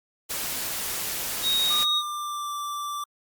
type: noise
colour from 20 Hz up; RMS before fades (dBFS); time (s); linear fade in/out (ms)
white; -30; 0.29-1.85; 20
type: tone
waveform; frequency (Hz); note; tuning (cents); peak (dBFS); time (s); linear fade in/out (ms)
sine; 3766; A#7; +17; -21; 1.42-2.03; 50
type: tone with pitch glide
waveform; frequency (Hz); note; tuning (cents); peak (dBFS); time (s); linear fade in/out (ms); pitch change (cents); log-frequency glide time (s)
square; 1200 to 1171.2; D6 to D6; +37 to -5; -30; 1.7-3.04; 5; -42; 1.93-2.54
effects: Opus 48 kbps